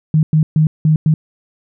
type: tone bursts at uneven times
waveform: sine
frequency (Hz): 155.56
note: D#3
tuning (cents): 0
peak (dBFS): -8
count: 5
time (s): 0.14-0.23 / 0.33-0.43 / 0.56-0.67 / 0.85-0.96 / 1.06-1.14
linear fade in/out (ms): 2
effects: none